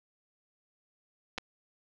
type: clicks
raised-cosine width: 0.2 ms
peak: -18 dBFS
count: 2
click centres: 1.379 / 1.383 s
effects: low-pass 5000 Hz 12 dB/octave + 9-bit